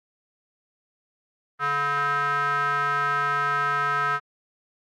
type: tone with band-pass filter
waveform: square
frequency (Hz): 143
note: D3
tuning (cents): -46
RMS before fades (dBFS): -24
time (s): 1.59-4.2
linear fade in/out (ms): 50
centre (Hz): 1400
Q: 8.5
effects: Opus 32 kbps